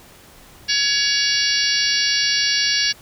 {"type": "harmonic tone with a mistuned harmonic", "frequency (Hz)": 565, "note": "C#5", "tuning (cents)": 33, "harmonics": [3, 4, 5, 6, 7, 8, 9, 10], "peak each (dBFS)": [-24, -27, -25, -27, -27, -21, -25, -25], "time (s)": [0.68, 2.93], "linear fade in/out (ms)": 20, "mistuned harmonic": 3, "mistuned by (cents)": -15, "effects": ["pink hiss -46 dBFS RMS until 3.01 s"]}